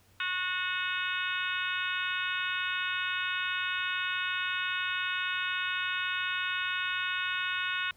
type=harmonic tone; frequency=365.8 Hz; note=F#4; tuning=20 cents flat; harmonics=3 / 4 / 5 / 6 / 7 / 8 / 9 / 10; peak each=-39 / -33 / -40 / -41 / -36 / -39 / -49 / -40 dBFS; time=0.2-7.91 s; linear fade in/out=2 ms; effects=added 95 Hz sine -64 dBFS peak until 7.96 s + pink hiss -64 dBFS RMS until 7.96 s